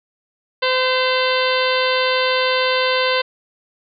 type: harmonic tone with a mistuned harmonic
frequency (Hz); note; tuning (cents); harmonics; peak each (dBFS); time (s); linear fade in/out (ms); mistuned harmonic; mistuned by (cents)
513; C5; -34; 1 / 2 / 3 / 4 / 5 / 6 / 7 / 8 / 9; -19 / -22 / -24 / -25 / -26 / -27 / -27 / -28 / -29; 0.62-3.22; 10; 5; +72
effects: none